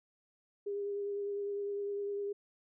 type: tone with vibrato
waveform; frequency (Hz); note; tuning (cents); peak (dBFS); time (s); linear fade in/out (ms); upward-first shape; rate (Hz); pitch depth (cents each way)
sine; 404.4; G#4; -46; -34; 0.66-2.33; 10; triangle; 9.9; 20
effects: none